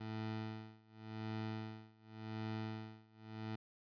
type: tone with tremolo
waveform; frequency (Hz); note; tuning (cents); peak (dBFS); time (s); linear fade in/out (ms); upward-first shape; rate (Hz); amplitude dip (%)
20% pulse; 109.8; A2; -3; -35; 0-3.56; 10; sine; 0.89; 95
effects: resampled to 11025 Hz